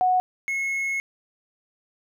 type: tone pair in turn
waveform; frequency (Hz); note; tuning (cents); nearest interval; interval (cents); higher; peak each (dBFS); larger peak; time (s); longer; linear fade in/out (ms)
sine / triangle; 736 / 2177; F#5 / C#7; -9 / -32; octave + perfect fifth; 1877; second; -17 / -22; first; 0.01-0.2 / 0.48-1; second; 0
effects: none